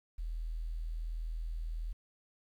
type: tone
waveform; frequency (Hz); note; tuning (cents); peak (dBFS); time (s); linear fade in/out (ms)
sine; 40.63; E1; -24; -35; 0.18-1.93; 10
effects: 11-bit